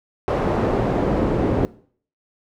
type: noise with band-pass filter sweep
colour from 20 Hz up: brown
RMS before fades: -20 dBFS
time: 0.28-1.65 s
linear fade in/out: 0 ms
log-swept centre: 640 to 370 Hz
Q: 0.9
effects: noise-tail reverb RT60 0.5 s tail -20 dB re dry